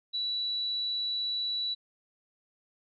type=tone; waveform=sine; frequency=3938 Hz; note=B7; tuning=6 cents flat; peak=-29 dBFS; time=0.13-1.75 s; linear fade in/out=20 ms; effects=none